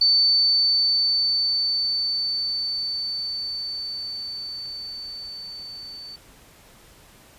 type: tone with level ramp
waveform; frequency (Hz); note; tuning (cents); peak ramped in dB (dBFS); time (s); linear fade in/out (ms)
sine; 4530; C#8; +37; -14 to -36; 0.01-6.16; 5
effects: pink hiss -51 dBFS RMS until 7.38 s + resampled to 32000 Hz